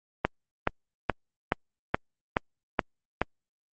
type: click train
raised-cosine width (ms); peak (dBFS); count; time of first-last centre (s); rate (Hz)
0.5; -7; 8; 0.25-3.216; 2.36
effects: Opus 32 kbps

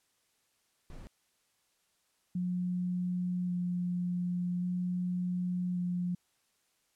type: noise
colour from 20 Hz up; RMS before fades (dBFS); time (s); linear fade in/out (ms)
brown; -46; 0.9-1.07; 0
type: tone with vibrato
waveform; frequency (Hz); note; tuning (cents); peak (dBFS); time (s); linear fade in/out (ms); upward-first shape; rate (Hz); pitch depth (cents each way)
sine; 178.6; F3; +39; -30; 2.35-6.15; 5; square; 0.44; 9
effects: white hiss -74 dBFS RMS until 6.95 s + low-pass 11000 Hz 12 dB/octave

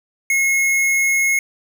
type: tone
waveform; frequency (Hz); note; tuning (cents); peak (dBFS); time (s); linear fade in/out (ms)
square; 2168; C#7; -39; -15; 0.3-1.39; 2
effects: none

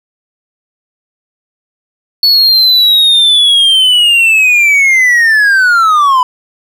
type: linear sweep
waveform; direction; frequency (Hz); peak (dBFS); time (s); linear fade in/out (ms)
triangle; down; 4435 to 987.8; -3; 2.23-6.23; 2
effects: 7-bit

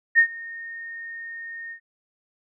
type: tone with ADSR envelope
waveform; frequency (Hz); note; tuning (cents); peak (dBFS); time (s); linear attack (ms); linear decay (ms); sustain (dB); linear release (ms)
sine; 1841; A#6; -22; -10; 0.15-1.8; 35; 84; -23; 87
effects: none

